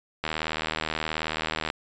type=click train; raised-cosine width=0.3 ms; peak=-11 dBFS; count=116; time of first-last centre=0.24-1.701 s; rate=78.7 Hz; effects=resampled to 16000 Hz